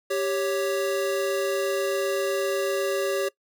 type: tone pair together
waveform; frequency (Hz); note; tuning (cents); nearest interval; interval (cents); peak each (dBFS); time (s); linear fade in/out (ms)
square; 392.5 / 555.1; G4 / C#5; +2 / +2; tritone; 600; -27; 0.1-3.29; 10
effects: noise-tail reverb RT60 0.1 s tail -21 dB re dry